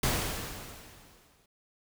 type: noise with exponential decay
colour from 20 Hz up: pink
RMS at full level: -27 dBFS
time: 0.03-1.46 s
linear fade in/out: 5 ms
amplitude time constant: 310 ms
effects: none